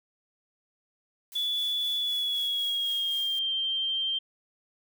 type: noise with tremolo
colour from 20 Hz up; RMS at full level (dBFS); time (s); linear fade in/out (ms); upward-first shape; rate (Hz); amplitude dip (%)
blue; -44; 1.32-3.39; 0; sine; 3.9; 40
type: tone with pitch glide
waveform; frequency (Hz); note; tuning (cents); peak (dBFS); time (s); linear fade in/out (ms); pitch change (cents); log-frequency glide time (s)
sine; 3439 to 3154; A7 to G7; -40 to +10; -26; 1.35-4.19; 10; -150; 1.98-3.52
effects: none